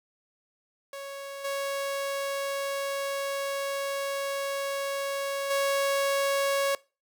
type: tone with level steps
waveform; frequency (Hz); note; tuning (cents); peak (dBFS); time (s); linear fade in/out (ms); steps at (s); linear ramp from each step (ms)
sawtooth; 554.4; C#5; 0; -33 / -25 / -20; 0.93-6.75; 2; 1.44 / 5.5; 10
effects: noise-tail reverb RT60 0.3 s tail -22 dB re dry